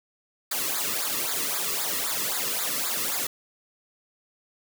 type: noise with flanger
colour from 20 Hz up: white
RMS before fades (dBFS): -28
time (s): 0.51-3.27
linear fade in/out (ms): 5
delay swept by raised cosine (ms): 0.34 to 1.34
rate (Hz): 3.8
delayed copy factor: -0.9
effects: none